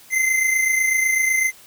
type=tone pair together; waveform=square; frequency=2065 / 2093 Hz; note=C7 / C7; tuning=-23 / 0 cents; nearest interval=unison; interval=23 cents; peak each=-18 / -25 dBFS; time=0.1-1.52 s; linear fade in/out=50 ms; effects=white hiss -47 dBFS RMS until 1.66 s